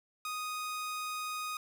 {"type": "tone", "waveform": "sawtooth", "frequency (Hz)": 1244.5, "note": "D#6", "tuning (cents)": 0, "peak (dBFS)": -32, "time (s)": [0.25, 1.57], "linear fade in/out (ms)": 2, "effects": []}